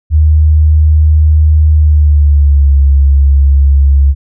sine tone with pitch glide, 76.9 to 69.31 Hz, D#2 to C#2, -20 to 0 cents, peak -3 dBFS, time 0.1-4.15 s, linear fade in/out 50 ms, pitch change -180 cents, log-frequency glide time 1.72-2.76 s, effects none

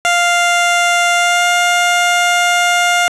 15% pulse tone with pitch glide, 698.5 to 705 Hz, F5 to F5, 0 to +16 cents, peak -4 dBFS, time 0.05-3.08 s, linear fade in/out 0 ms, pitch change +16 cents, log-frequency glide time 1.15-1.46 s, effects resampled to 24000 Hz + 7-bit

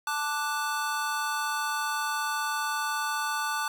square chord, D major, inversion second, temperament equal, 880 / 1174.7 / 1480 Hz, A5 / D6 / F#6, 0 / 0 / 0 cents, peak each -33 dBFS, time 0.07-3.68 s, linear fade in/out 2 ms, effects none

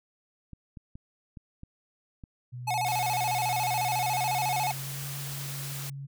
clicks, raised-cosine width 5 ms, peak -31 dBFS, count 6, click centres 0.533 / 0.772 / 0.955 / 1.372 / 1.634 / 2.238 s
sine tone with pitch glide, 123.4 to 138.51 Hz, B2 to C#3, -1 to -1 cents, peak -36 dBFS, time 2.52-6.07 s, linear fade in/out 20 ms, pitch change +200 cents, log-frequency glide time 3.78-5.04 s
square tone with vibrato, 790 Hz, G5, 13 cents sharp, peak -27 dBFS, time 2.67-4.72 s, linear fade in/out 10 ms, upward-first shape square, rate 14 Hz, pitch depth 140 cents each way
white noise, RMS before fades -39 dBFS, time 2.86-5.9 s, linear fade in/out 5 ms
effects none

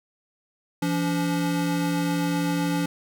square tone pair together, 170.29 / 286.4 Hz, F3 / D4, -43 / -43 cents, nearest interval major sixth, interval 900 cents, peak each -26 dBFS, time 0.82-2.86 s, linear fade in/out 5 ms, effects none

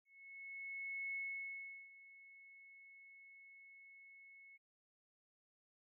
sine tone with ADSR envelope, 2194 Hz, C#7, 18 cents flat, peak -40 dBFS, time 0.05-4.58 s, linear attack 1100 ms, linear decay 740 ms, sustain -18 dB, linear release 25 ms, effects none

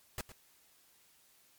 pink noise with echo, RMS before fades -38 dBFS, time 0.18-0.21 s, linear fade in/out 2 ms, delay 110 ms, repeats 1, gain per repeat -13 dB, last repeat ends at 0.32 s, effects white hiss -66 dBFS RMS until 1.58 s + MP3 96 kbps

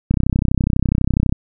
click train, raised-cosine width 5 ms, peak -3 dBFS, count 40, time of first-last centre 0.11-1.325 s, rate 32.1 Hz, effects none

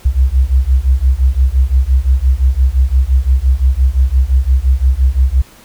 sine beating tone pair, 62.3 / 68.1 Hz, B1 / C#2, +16 / -30 cents, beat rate 5.8 Hz, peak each -11 dBFS, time 0.05-5.42 s, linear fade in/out 10 ms, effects pink hiss -42 dBFS RMS until 5.64 s

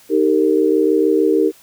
sine chord, Eb major, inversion none, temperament equal with one note detuned, 311.1 / 392 / 458.4 Hz, Eb4 / G4 / Bb4, 0 / 0 / -29 cents, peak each -16 dBFS, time 0.09-1.52 s, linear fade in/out 50 ms, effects white hiss -48 dBFS RMS until 1.62 s

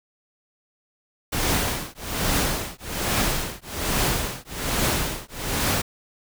pink noise with tremolo, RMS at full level -21 dBFS, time 1.32-5.82 s, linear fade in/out 10 ms, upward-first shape triangle, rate 1.2 Hz, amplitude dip 100%, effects none

